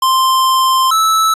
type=tone pair in turn; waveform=square; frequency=1046.5 / 1308.3 Hz; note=C6 / E6; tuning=0 / -13 cents; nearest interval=major third; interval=387 cents; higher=second; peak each=-10 / -10 dBFS; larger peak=neither; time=0.02-0.91 / 0.91-1.34 s; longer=first; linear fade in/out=5 ms; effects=resampled to 32000 Hz